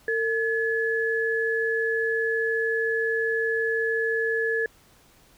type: tone pair together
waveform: sine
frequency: 453.2 / 1707.4 Hz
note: A#4 / G#6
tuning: -49 / +47 cents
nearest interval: octave + major seventh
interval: 2296 cents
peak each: -25 dBFS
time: 0.08-4.66 s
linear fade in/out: 2 ms
effects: pink hiss -57 dBFS RMS until 5.37 s